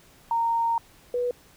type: tone pair in turn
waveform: sine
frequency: 924 / 489.5 Hz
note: A#5 / B4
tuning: -16 / -15 cents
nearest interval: major seventh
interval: 1099 cents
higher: first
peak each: -21 / -23 dBFS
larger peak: first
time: 0.31-0.78 / 1.14-1.31 s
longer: first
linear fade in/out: 2 ms
effects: pink hiss -55 dBFS RMS until 1.56 s